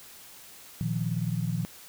sine chord, Bb suspended fourth, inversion none, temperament equal, 116.54 / 155.56 / 174.61 Hz, Bb2 / Eb3 / F3, 0 / 0 / 0 cents, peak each -31 dBFS, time 0.81-1.65 s, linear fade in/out 0 ms, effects white hiss -49 dBFS RMS until 1.88 s

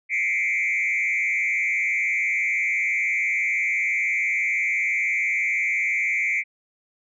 sine tone with frequency modulation, 2217 Hz, C#7, in tune, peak -19 dBFS, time 0.09-6.44 s, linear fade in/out 50 ms, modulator 112 Hz, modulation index 1.6, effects tanh soft clip ceiling -17 dBFS

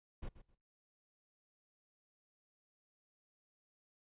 brown noise with echo, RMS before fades -42 dBFS, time 0.22-0.29 s, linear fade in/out 10 ms, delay 130 ms, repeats 2, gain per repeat -14 dB, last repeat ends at 0.55 s, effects noise-tail reverb RT60 0.6 s tail -26 dB re dry + resampled to 8000 Hz

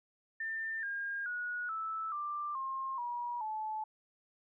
sine tone with pitch steps, 1793 / 1615.9 / 1456.4 / 1312.6 / 1182.9 / 1066.1 / 960.8 / 866 Hz, A6 / G#6 / F#6 / E6 / D6 / C6 / B5 / A5, +32 / -48 / -28 / -8 / +12 / +32 / -48 / -28 cents, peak -35 dBFS, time 0.4-3.84 s, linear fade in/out 5 ms, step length 430 ms, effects none

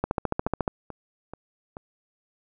two click trains, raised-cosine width 1 ms, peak -23 / -10 dBFS, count 4 / 10, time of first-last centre 0.47-1.769 / 0.04-0.678 s, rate 2.31 / 14.1 Hz, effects none

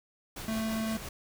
pink noise with tremolo, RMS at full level -40 dBFS, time 0.36-1.09 s, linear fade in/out 5 ms, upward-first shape sine, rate 5.9 Hz, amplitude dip 35%
square tone, 221.4 Hz, A3, 11 cents sharp, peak -31 dBFS, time 0.48-0.97 s, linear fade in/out 2 ms
effects none

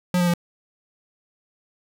square tone with pitch steps, 179.3 / 176.12 / 172.99 Hz, F3 / F3 / F3, +46 / +15 / -16 cents, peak -18 dBFS, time 0.14-0.338 s, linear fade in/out 2 ms, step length 66 ms, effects 9-bit

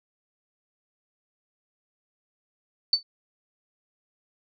sine tone with exponential decay, 4519 Hz, C#8, 33 cents sharp, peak -13 dBFS, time 2.93-3.03 s, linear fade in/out 2 ms, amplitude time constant 20 ms, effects none

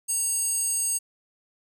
square tone with high-pass filter, 931 Hz, A#5, 2 cents flat, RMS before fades -26 dBFS, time 0.08-0.99 s, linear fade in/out 20 ms, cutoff 7900 Hz, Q 7.6, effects none

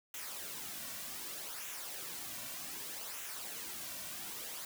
white noise with flanger, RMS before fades -44 dBFS, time 0.14-4.65 s, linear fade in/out 2 ms, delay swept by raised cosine 0.21 to 2.41 ms, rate 0.65 Hz, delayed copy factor -0.55, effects none

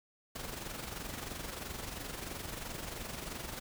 pink noise with amplitude modulation, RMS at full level -40 dBFS, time 0.35-3.6 s, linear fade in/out 10 ms, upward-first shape sine, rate 23 Hz, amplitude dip 55%, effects none

